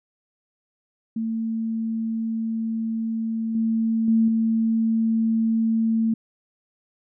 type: tone with level steps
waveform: sine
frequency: 224.7 Hz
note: A3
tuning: 37 cents sharp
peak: -23 / -19 / -15 / -18 dBFS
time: 1.16-6.14 s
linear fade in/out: 5 ms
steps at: 3.55 / 4.08 / 4.28 s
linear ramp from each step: 2 ms
effects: none